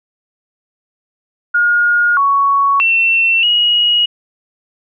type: tone with pitch steps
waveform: sine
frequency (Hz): 1429 / 1115 / 2698 / 2896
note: F6 / C#6 / E7 / F#7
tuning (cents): +39 / +10 / +40 / -38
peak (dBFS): -9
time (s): 1.54-4.06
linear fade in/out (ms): 10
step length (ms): 630
effects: none